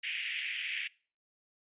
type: band-pass noise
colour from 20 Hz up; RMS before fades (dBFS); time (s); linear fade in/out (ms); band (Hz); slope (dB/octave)
white; -37; 0.03-0.88; 10; 1900 to 3000; 48
effects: noise-tail reverb RT60 0.4 s tail -23 dB re dry + resampled to 8000 Hz